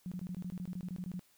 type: tone bursts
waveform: sine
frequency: 180.8 Hz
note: F#3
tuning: 40 cents flat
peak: -37 dBFS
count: 15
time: 0.06-1.194 s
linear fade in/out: 0 ms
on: 56 ms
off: 21 ms
effects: white hiss -68 dBFS RMS until 1.37 s